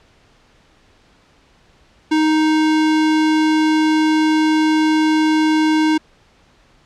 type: tone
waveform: square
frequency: 311.7 Hz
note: D#4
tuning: 3 cents sharp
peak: -13 dBFS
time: 2.11-5.98 s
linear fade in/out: 10 ms
effects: pink hiss -53 dBFS RMS until 6.85 s + low-pass 5000 Hz 12 dB/octave